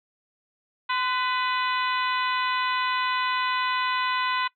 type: harmonic tone with a mistuned harmonic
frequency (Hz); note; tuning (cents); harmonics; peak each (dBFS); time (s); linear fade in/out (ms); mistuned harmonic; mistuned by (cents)
498; B4; +14; 2 / 3 / 4 / 5 / 6 / 7 / 8; -26 / -30 / -32 / -34 / -36 / -37 / -38; 0.89-4.48; 10; 2; +46
effects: noise-tail reverb RT60 0.1 s tail -20 dB re dry